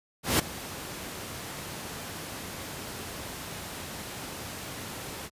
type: noise with ADSR envelope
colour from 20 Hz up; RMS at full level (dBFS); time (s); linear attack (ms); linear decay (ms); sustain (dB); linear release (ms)
pink; -21; 0.23-5.3; 160; 12; -17; 52
effects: high-pass 80 Hz 12 dB/octave + resampled to 32000 Hz